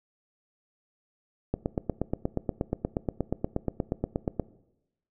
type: click train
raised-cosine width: 2 ms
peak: -13 dBFS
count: 25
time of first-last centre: 1.54-4.397 s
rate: 8.4 Hz
effects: noise-tail reverb RT60 0.9 s tail -19 dB re dry